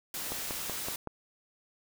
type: noise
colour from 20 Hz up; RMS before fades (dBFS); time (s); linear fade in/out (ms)
white; -37; 0.14-0.96; 2
type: click train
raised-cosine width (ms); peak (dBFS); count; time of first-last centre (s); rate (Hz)
1; -22; 5; 0.32-1.073; 5.31
effects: none